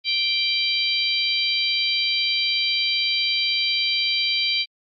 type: harmonic tone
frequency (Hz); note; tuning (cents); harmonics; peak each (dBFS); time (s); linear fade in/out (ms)
784; G5; 0; 3 / 4 / 5 / 6; -25 / -25 / -25 / -25; 0.04-4.66; 50
effects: Opus 48 kbps